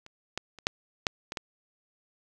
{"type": "clicks", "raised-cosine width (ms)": 0.2, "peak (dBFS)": [-29, -14, -29, -7, -7, -18, -15], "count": 7, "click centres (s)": [0.064, 0.376, 0.587, 0.669, 1.068, 1.321, 1.372], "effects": []}